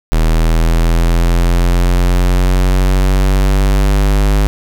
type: linear sweep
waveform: square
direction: up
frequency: 39.86 to 50.6 Hz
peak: -9 dBFS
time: 0.12-4.47 s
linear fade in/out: 0 ms
effects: none